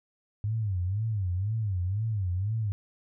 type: tone with vibrato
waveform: sine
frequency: 100 Hz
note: G2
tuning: 35 cents sharp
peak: -26 dBFS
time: 0.44-2.72 s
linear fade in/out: 0 ms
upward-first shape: sine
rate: 2 Hz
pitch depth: 210 cents each way
effects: none